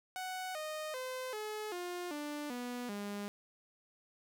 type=tone with pitch steps; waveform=sawtooth; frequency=743 / 617.6 / 513.4 / 426.7 / 354.7 / 294.9 / 245.1 / 203.7 Hz; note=F#5 / D#5 / C5 / G#4 / F4 / D4 / B3 / G#3; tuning=+7 / -13 / -33 / +47 / +27 / +7 / -13 / -33 cents; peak=-35 dBFS; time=0.16-3.28 s; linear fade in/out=0 ms; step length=390 ms; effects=none